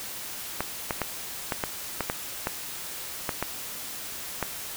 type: clicks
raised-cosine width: 0.5 ms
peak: -11 dBFS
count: 11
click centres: 0.606 / 0.908 / 1.017 / 1.522 / 1.638 / 2.007 / 2.099 / 2.471 / 3.292 / 3.426 / 4.427 s
effects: white hiss -37 dBFS RMS until 4.76 s